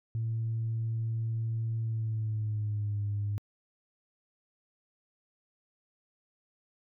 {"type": "tone with pitch glide", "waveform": "sine", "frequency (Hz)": [113.2, 102.61], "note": ["A2", "G#2"], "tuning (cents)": [50, -20], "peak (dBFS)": -28, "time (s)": [0.15, 3.38], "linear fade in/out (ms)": 0, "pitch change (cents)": -170, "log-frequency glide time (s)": [1.8, 3.01], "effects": ["tanh soft clip ceiling -25 dBFS"]}